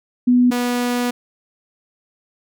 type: tone pair in turn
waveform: sine / sawtooth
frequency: 246.9 / 244.2 Hz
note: B3 / B3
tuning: 0 / -19 cents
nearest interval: unison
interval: 19 cents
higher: first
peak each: -10 / -14 dBFS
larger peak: first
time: 0.27-0.51 / 0.51-1.11 s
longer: second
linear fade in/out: 10 ms
effects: none